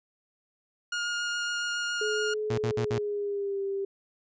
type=tone with vibrato; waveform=sawtooth; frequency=1424 Hz; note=F6; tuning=33 cents sharp; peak=-25 dBFS; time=0.92-2.34 s; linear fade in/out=5 ms; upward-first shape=triangle; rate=7.2 Hz; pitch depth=11 cents each way
type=tone with pitch glide; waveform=sine; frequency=426.7 to 393.6 Hz; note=G#4 to G4; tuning=+47 to +7 cents; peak=-28 dBFS; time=2.01-3.85 s; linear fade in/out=5 ms; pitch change=-140 cents; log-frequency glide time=2.73-3.61 s
type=tone bursts; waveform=sawtooth; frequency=116.54 Hz; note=A#2; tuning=in tune; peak=-24 dBFS; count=4; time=2.5-2.986 s; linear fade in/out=5 ms; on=81 ms; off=54 ms
effects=resampled to 16000 Hz